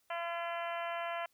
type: harmonic tone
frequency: 340.2 Hz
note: F4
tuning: 45 cents flat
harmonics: 2 / 3 / 4 / 5 / 6 / 7 / 8 / 9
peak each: -38 / -42 / -44 / -46 / -48 / -49 / -50 / -51 dBFS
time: 0.1-1.26 s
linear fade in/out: 5 ms
effects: white hiss -74 dBFS RMS until 1.33 s